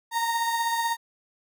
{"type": "beating tone pair", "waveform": "35% pulse", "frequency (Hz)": [924, 940], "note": ["A#5", "A#5"], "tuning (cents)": [-16, 14], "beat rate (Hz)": 16, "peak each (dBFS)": [-23, -31], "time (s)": [0.11, 0.97], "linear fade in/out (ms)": 50, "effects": []}